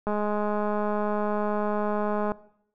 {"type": "click train", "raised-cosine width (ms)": 1, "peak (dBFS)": -15, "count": 471, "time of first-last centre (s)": [0.07, 2.319], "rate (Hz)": 209, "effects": ["noise-tail reverb RT60 0.7 s tail -19 dB re dry"]}